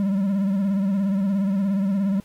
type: tone with vibrato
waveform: triangle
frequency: 196 Hz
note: G3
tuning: in tune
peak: -17 dBFS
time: 0-2.2 s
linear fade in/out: 0 ms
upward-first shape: sine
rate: 17 Hz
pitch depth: 70 cents each way
effects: pink hiss -56 dBFS RMS until 2.24 s + AAC 48 kbps